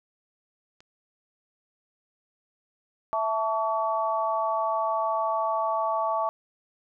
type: click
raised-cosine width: 0.2 ms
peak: -34 dBFS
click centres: 0.805 s
type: chord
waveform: sine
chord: A major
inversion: second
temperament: equal with one note detuned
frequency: 659.3 / 880 / 1133.3 Hz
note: E5 / A5 / C#6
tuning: 0 / 0 / +38 cents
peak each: -28 dBFS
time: 3.13-6.29 s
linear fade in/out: 0 ms
effects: none